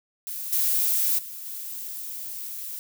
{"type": "noise with level steps", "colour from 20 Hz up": "violet", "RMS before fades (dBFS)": [-33, -23, -38, -35], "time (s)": [0.27, 2.79], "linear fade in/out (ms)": 0, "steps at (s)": [0.52, 1.18, 1.45], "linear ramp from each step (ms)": 10, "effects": []}